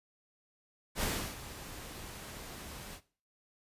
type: noise with ADSR envelope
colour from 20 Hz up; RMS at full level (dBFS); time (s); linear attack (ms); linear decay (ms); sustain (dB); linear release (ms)
pink; -32; 0.95-3.01; 68; 330; -14; 69
effects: noise-tail reverb RT60 0.4 s tail -18 dB re dry + resampled to 32000 Hz